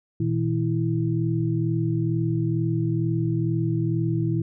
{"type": "tone cluster", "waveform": "sine", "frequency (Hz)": [117.9, 160.1, 329.2], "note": ["A#2", "D#3", "E4"], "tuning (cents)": [20, 50, -2], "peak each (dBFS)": [-24, -25, -27], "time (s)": [0.2, 4.42], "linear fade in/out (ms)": 5, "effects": []}